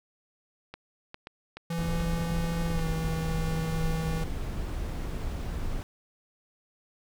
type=clicks; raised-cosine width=0.3 ms; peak=-24 dBFS; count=7; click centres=0.74 / 1.144 / 1.271 / 1.57 / 1.727 / 2.002 / 2.792 s
type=tone with pitch glide; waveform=square; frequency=167.6 to 161.42 Hz; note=E3 to E3; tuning=+29 to -36 cents; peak=-30 dBFS; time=1.7-4.24 s; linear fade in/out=5 ms; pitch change=-65 cents; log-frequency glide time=2.7-2.86 s
type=noise; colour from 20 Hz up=brown; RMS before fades=-32 dBFS; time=1.78-5.83 s; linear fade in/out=0 ms
effects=none